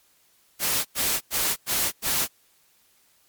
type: noise bursts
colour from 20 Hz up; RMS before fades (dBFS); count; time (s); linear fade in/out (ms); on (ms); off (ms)
white; -24; 5; 0.59-2.278; 50; 260; 97
effects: white hiss -62 dBFS RMS until 3.28 s + MP3 96 kbps